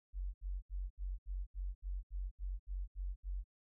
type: tone bursts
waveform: sine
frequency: 46.25 Hz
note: F#1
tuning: in tune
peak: -37 dBFS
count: 12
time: 0.13-3.442 s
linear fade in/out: 50 ms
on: 210 ms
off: 72 ms
effects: none